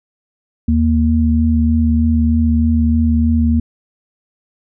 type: tone pair together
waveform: sine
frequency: 78.78 / 233.1 Hz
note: D#2 / A#3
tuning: +22 / 0 cents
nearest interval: octave + perfect fifth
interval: 1878 cents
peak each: -13 dBFS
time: 0.68-3.6 s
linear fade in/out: 5 ms
effects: none